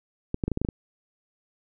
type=clicks; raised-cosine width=3 ms; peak=-13 dBFS; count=8; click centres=0.344 / 0.438 / 0.48 / 0.517 / 0.574 / 0.616 / 0.649 / 0.688 s; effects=none